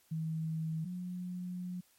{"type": "tone pair in turn", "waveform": "sine", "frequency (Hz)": [160, 180.03], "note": ["D#3", "F#3"], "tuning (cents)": [49, -47], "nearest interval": "major second", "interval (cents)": 204, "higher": "second", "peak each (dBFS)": [-33, -37], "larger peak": "first", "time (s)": [[0.11, 0.85], [0.85, 1.81]], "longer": "second", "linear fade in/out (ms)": 10, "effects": ["white hiss -68 dBFS RMS until 1.98 s", "MP3 64 kbps"]}